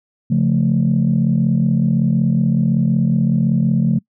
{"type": "chord", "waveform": "sine", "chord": "Db augmented", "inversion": "none", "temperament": "equal", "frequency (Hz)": [138.59, 174.61, 220], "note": ["Db3", "F3", "A3"], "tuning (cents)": [0, 0, 0], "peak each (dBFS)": -16, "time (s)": [0.3, 3.99], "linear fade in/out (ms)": 10, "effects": ["noise-tail reverb RT60 0.1 s tail -25 dB re dry", "tanh soft clip ceiling -6 dBFS"]}